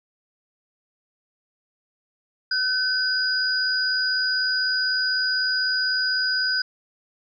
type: tone pair together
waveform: sine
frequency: 1518 / 4912 Hz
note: F#6 / D#8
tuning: +44 / -23 cents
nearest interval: octave + minor sixth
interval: 2033 cents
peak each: -23 dBFS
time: 2.51-6.62 s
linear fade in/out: 5 ms
effects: none